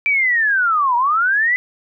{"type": "linear two-way sweep", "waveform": "sine", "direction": "down then up", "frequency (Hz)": [2349, 932.3, 2030], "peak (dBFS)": -13, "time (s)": [0.06, 1.56], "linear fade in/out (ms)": 0, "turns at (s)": 0.96, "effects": []}